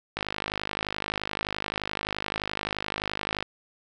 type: click train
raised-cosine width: 0.3 ms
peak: -12 dBFS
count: 169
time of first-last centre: 0.17-3.426 s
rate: 51.6 Hz
effects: none